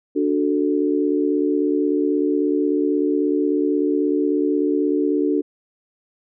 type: chord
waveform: sine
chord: D major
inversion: none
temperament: equal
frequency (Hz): 293.7 / 370 / 440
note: D4 / F#4 / A4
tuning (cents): 0 / 0 / 0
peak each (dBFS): -19 / -22 / -23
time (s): 0.15-5.42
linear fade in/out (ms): 20
effects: none